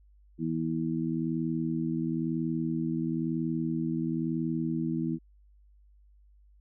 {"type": "harmonic tone", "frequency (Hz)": 81, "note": "E2", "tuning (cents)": -30, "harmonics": [2, 3, 4], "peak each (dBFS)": [-32, -32, -32], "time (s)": [0.38, 5.19], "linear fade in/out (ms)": 50, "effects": ["added 50 Hz sine -56 dBFS peak until 6.6 s"]}